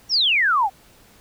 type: exponential sweep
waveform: sine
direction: down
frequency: 5840 to 738 Hz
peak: -15 dBFS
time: 0.09-0.7 s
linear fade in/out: 50 ms
effects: pink hiss -52 dBFS RMS until 1.2 s